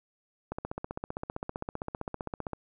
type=click train; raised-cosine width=1 ms; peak=-20 dBFS; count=32; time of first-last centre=0.52-2.533 s; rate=15.4 Hz; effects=none